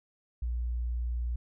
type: tone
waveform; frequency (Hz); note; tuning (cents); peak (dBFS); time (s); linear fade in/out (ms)
sine; 59.7; A#1; +42; -29; 0.42-1.36; 5
effects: none